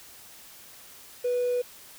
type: tone with hard clipping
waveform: triangle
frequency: 491.5 Hz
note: B4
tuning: 8 cents flat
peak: -24 dBFS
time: 1.24-1.62 s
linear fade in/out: 10 ms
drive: 4 dB
effects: white hiss -49 dBFS RMS until 1.98 s